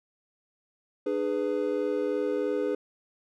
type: chord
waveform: triangle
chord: G# diminished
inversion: second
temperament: just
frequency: 299 / 415.3 / 498.4 Hz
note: D4 / G#4 / B4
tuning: +31 / 0 / +16 cents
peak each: -30 / -27 / -28 dBFS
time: 1.06-2.75 s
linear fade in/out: 5 ms
effects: none